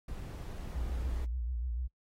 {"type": "noise", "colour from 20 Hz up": "brown", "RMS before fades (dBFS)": -41, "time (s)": [0.08, 1.25], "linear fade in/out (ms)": 5}
{"type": "tone with vibrato", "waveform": "sine", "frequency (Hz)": 60.2, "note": "B1", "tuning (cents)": -44, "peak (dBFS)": -32, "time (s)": [0.74, 1.88], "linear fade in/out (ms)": 20, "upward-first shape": "triangle", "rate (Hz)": 6.8, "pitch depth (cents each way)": 130}
{"effects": ["noise-tail reverb RT60 0.1 s tail -26 dB re dry", "AAC 48 kbps"]}